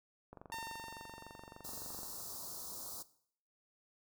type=click train; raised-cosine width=1 ms; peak=-36 dBFS; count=41; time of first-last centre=0.33-2.032 s; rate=23.5 Hz
type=tone with exponential decay; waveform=sawtooth; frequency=909 Hz; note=A#5; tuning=44 cents flat; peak=-36 dBFS; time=0.52-2.82 s; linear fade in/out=1 ms; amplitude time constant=500 ms
type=band-stop noise; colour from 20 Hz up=white; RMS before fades=-46 dBFS; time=1.64-3.03 s; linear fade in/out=10 ms; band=1300 to 4200 Hz; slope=48 dB/octave
effects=noise-tail reverb RT60 0.6 s tail -17 dB re dry